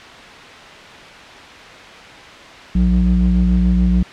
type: ring-modulated tone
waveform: triangle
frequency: 61.74 Hz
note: B1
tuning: in tune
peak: -6 dBFS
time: 2.75-4.03 s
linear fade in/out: 5 ms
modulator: 120 Hz
effects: white hiss -36 dBFS RMS until 4.12 s + low-pass 3000 Hz 12 dB/octave